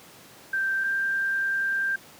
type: tone pair in turn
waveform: sine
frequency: 1568 / 1582.6 Hz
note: G6 / G6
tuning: 0 / +16 cents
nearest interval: unison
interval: 16 cents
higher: second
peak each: -23 dBFS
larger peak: neither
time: 0.53-0.84 / 0.84-1.96 s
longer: second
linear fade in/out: 5 ms
effects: pink hiss -49 dBFS RMS until 2.19 s + high-pass 150 Hz 12 dB/octave